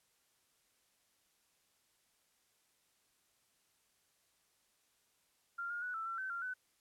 sine tone with pitch steps, 1389 / 1421 / 1476 / 1326 / 1350 / 1534 / 1385 / 1504 Hz, F6 / F6 / F#6 / E6 / E6 / G6 / F6 / F#6, -10 / +30 / -5 / +10 / +41 / -38 / -15 / +28 cents, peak -38 dBFS, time 5.58-6.54 s, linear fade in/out 10 ms, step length 120 ms, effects white hiss -75 dBFS RMS until 6.8 s + low-pass 12000 Hz 12 dB/octave

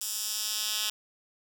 10% pulse tone with high-pass filter sweep, 213.4 Hz, G#3, 47 cents sharp, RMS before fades -32 dBFS, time 0.01-0.9 s, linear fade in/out 5 ms, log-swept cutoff 7000 to 3400 Hz, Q 1.2, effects none

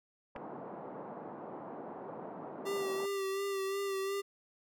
white band-pass noise, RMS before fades -45 dBFS, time 0.35-3.06 s, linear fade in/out 5 ms, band 160 to 910 Hz, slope 24 dB/octave
clicks, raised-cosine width 0.5 ms, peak -29 / -31 dBFS, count 2, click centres 0.362 / 0.365 s
square tone with vibrato, 392 Hz, G4, in tune, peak -34 dBFS, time 2.65-4.22 s, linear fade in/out 20 ms, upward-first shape sine, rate 2.8 Hz, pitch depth 30 cents each way
effects none

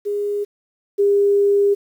sine tone pair in turn, 410 / 403.2 Hz, G#4 / G4, -22 / +49 cents, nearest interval unison, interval 29 cents, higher first, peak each -19 / -12 dBFS, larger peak second, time 0.05-0.45 / 0.98-1.75 s, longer second, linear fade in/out 20 ms, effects 8-bit

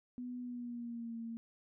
sine tone with pitch glide, 247.3 to 229.4 Hz, B3 to A#3, +3 to -28 cents, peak -40 dBFS, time 0.18-1.37 s, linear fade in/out 0 ms, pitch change -131 cents, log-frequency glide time 0.4-1.16 s, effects none

